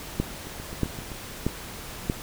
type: two click trains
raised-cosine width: 3 ms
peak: -24 / -10 dBFS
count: 6 / 4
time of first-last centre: 0.47-1.118 / 0.2-2.099 s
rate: 7.72 / 1.58 Hz
effects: pink hiss -39 dBFS RMS until 2.22 s